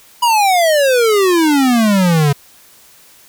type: exponential sweep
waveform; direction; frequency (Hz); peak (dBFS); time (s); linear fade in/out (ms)
square; down; 983 to 139.1; -10; 0.22-2.33; 10
effects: white hiss -45 dBFS RMS until 3.28 s